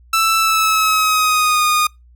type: tone with pitch glide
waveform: sawtooth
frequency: 1324 to 1228.2 Hz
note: E6 to D#6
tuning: +7 to -23 cents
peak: -9 dBFS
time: 0.13-1.87 s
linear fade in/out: 5 ms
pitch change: -130 cents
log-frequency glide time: 0.38-1.64 s
effects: noise-tail reverb RT60 0.2 s tail -25 dB re dry + added 60 Hz sine -44 dBFS peak until 2.15 s